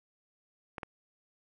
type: clicks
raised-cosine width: 0.5 ms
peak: -23 dBFS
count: 2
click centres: 0.782 / 0.832 s
effects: none